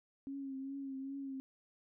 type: tone with vibrato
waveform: sine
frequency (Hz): 271.7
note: C#4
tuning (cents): -35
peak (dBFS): -40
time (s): 0.27-1.4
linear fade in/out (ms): 0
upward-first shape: triangle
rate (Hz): 2.5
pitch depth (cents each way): 43
effects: none